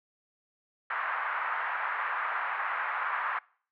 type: band-pass noise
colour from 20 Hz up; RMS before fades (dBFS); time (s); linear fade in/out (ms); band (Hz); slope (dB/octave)
pink; -32; 0.9-3.39; 5; 1000 to 1800; 24
effects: noise-tail reverb RT60 0.5 s tail -24 dB re dry + low-pass 3000 Hz 12 dB/octave